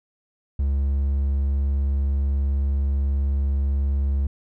triangle tone, 69.3 Hz, C#2, in tune, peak -17 dBFS, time 0.59-4.27 s, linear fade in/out 5 ms, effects none

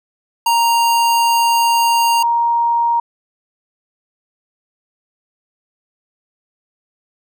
square / sine tone pair in turn, 932.3 / 937.3 Hz, A#5 / A#5, 0 / +9 cents, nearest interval unison, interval 9 cents, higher second, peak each -12 dBFS, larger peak neither, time 0.46-2.23 / 2.23-3 s, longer first, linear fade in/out 5 ms, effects none

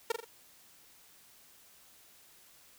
sawtooth tone with echo, 460 Hz, A#4, 23 cents flat, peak -23 dBFS, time 0.1-0.12 s, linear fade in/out 5 ms, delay 42 ms, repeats 3, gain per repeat -6 dB, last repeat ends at 0.246 s, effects white hiss -60 dBFS RMS until 2.78 s

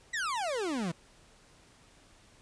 40% pulse exponential sweep, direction down, 2000 to 156 Hz, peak -30 dBFS, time 0.13-0.92 s, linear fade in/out 10 ms, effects pink hiss -60 dBFS RMS until 2.41 s + resampled to 22050 Hz

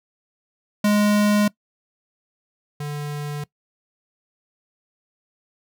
square tone pair in turn, 207.7 / 146.87 Hz, G#3 / D3, 0 / 0 cents, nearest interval tritone, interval 600 cents, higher first, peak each -16 / -27 dBFS, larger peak first, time 0.84-1.48 / 2.8-3.44 s, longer neither, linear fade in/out 5 ms, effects noise-tail reverb RT60 0.1 s tail -21 dB re dry

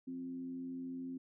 sine tone with frequency modulation, 261.6 Hz, C4, in tune, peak -40 dBFS, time 0.07-1.18 s, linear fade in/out 10 ms, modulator 86.4 Hz, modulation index 0.35, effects none

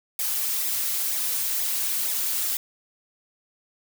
blue noise with flanger, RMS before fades -26 dBFS, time 0.19-2.57 s, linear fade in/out 2 ms, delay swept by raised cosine 0.67 to 5.67 ms, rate 2.1 Hz, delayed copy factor -0.65, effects none

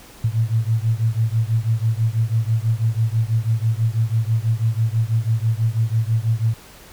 sine beating tone pair, 110 / 116.1 Hz, A2 / A#2, 0 / -7 cents, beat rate 6.1 Hz, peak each -19 / -20 dBFS, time 0.24-6.54 s, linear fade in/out 5 ms, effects pink hiss -44 dBFS RMS until 6.92 s

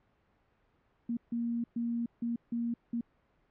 sine tone bursts at uneven times, 234.7 Hz, A#3, 12 cents sharp, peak -30 dBFS, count 6, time 1.09-1.17 / 1.32-1.64 / 1.76-2.06 / 2.22-2.36 / 2.52-2.74 / 2.93-3.01 s, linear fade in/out 5 ms, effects pink hiss -71 dBFS RMS until 3.5 s + low-pass 2000 Hz 12 dB/octave

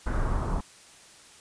brown noise with low-pass filter sweep, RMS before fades -27 dBFS, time 0.06-0.61 s, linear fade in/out 10 ms, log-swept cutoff 1500 to 1000 Hz, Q 3, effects white hiss -52 dBFS RMS until 1.4 s + resampled to 22050 Hz

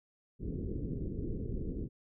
pink low-pass noise, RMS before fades -37 dBFS, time 0.39-1.89 s, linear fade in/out 50 ms, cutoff 440 Hz, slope 48 dB/octave, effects none

